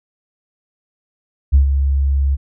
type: tone with ADSR envelope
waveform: sine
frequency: 69 Hz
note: C#2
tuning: 7 cents flat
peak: -4 dBFS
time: 1.52-2.37 s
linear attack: 27 ms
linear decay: 110 ms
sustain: -8 dB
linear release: 32 ms
effects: tanh soft clip ceiling -3 dBFS